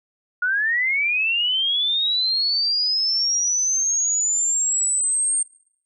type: linear sweep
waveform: sine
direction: up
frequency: 1427 to 8690 Hz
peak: -18 dBFS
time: 0.42-5.43 s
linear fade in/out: 5 ms
effects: noise-tail reverb RT60 0.7 s tail -24 dB re dry